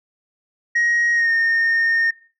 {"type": "tone with pitch glide", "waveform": "sine", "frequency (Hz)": [1886, 1832.3], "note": ["A#6", "A#6"], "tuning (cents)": [20, -30], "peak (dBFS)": -13, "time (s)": [0.75, 2.11], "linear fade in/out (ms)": 10, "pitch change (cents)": -50, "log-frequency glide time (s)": [1.13, 1.31], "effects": ["noise-tail reverb RT60 0.4 s tail -19 dB re dry", "tanh soft clip ceiling -13 dBFS"]}